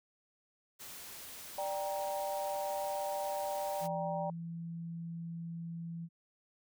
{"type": "noise", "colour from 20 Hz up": "white", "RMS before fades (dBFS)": -48, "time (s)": [0.79, 3.88], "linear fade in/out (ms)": 20}
{"type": "chord", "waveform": "sine", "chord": "G minor", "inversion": "second", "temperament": "just", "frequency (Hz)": [588, 784, 940.8], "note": ["D5", "G5", "Bb5"], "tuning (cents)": [2, 0, 16], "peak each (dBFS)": [-37, -38, -42], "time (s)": [1.58, 4.3], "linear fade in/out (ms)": 2}
{"type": "tone", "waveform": "sine", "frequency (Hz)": 167.5, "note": "E3", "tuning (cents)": 28, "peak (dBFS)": -39, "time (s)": [3.8, 6.09], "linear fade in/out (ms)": 50}
{"effects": []}